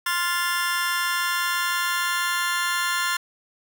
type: chord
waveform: sawtooth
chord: F major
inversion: second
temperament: just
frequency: 1047.7 / 1396.9 / 1746.1 Hz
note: C6 / F6 / A6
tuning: +2 / 0 / -14 cents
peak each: -23 dBFS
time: 0.06-3.17 s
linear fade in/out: 5 ms
effects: none